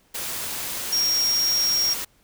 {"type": "tone in noise", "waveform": "sine", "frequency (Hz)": 5588, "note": "F8", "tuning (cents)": 0, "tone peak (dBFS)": -19, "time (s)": [0.92, 1.94], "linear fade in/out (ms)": 10, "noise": "white", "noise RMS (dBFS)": -30, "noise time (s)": [0.14, 2.05], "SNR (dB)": 8, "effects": ["pink hiss -61 dBFS RMS until 2.23 s"]}